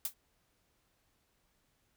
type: noise with exponential decay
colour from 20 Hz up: blue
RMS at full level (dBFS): -30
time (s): 0.05-0.14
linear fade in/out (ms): 2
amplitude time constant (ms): 19
effects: pink hiss -75 dBFS RMS until 1.96 s